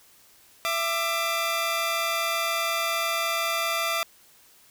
15% pulse tone pair together, 667 / 1188.5 Hz, E5 / D6, +20 / +20 cents, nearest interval minor seventh, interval 1000 cents, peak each -21 dBFS, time 0.65-4.03 s, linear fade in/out 0 ms, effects white hiss -56 dBFS RMS until 4.7 s

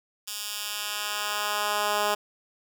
10% pulse tone with high-pass filter sweep, 207.7 Hz, G#3, in tune, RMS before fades -29 dBFS, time 0.27-2.15 s, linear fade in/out 10 ms, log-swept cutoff 4300 to 540 Hz, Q 0.77, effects none

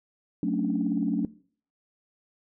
sine chord, D major seventh, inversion first, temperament just, 183.54 / 220.2 / 275.3 / 293.7 Hz, F#3 / A3 / C#4 / D4, -14 / +2 / -12 / 0 cents, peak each -29 dBFS, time 0.43-1.25 s, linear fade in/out 2 ms, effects noise-tail reverb RT60 0.5 s tail -21 dB re dry + tanh soft clip ceiling -14 dBFS

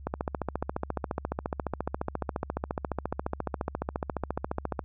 click train, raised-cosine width 1 ms, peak -15 dBFS, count 69, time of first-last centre 0.07-4.792 s, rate 14.4 Hz, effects added 69 Hz sine -42 dBFS peak until 4.84 s

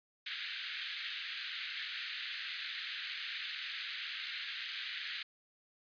white band-pass noise, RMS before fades -42 dBFS, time 0.26-5.23 s, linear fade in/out 5 ms, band 1500 to 4200 Hz, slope 48 dB/octave, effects resampled to 11025 Hz

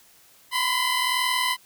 15% pulse tone pair together, 990 / 1031 Hz, B5 / C6, +4 / -26 cents, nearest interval minor second, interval 70 cents, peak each -18 dBFS, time 0.51-1.57 s, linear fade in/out 50 ms, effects white hiss -55 dBFS RMS until 1.65 s

